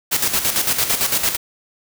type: noise with tremolo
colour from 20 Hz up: white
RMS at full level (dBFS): -17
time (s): 0.11-1.37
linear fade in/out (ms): 20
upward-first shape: square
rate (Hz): 8.9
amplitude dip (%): 60
effects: none